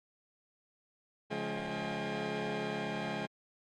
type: tone cluster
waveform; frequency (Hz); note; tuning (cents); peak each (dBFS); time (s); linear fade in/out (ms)
15% pulse; 140.6 / 174.9 / 211.3 / 805; C#3 / F3 / G#3 / G5; +25 / +3 / +30 / +46; -36 / -35 / -31 / -35; 1.3-3.27; 20
effects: low-pass 4000 Hz 12 dB/octave + Opus 48 kbps